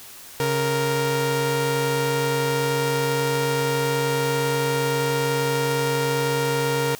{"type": "tone pair together", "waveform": "sawtooth", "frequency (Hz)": [138.59, 466.2], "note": ["C#3", "A#4"], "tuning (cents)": [0, 0], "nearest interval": "octave + major sixth", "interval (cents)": 2100, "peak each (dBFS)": [-21, -18], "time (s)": [0.4, 6.95], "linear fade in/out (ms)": 0, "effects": ["white hiss -42 dBFS RMS until 6.99 s"]}